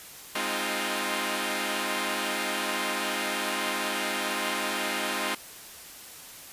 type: chord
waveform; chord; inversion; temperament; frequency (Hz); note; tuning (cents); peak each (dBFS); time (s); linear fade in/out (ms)
5% pulse; F minor seventh; first; equal with one note detuned; 205.7 / 261.6 / 311.1 / 349.2; Ab3 / C4 / Eb4 / F4; -16 / 0 / 0 / 0; -22; 0.35-5.35; 5
effects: white hiss -45 dBFS RMS until 6.52 s + resampled to 32000 Hz